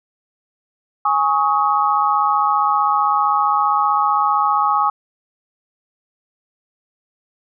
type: chord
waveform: sine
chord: Ab suspended fourth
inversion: none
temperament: equal with one note detuned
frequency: 830.6 / 1108.7 / 1264.1 Hz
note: Ab5 / Db6 / Eb6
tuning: 0 / 0 / +27 cents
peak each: -18 dBFS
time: 1.05-4.9 s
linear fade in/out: 5 ms
effects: none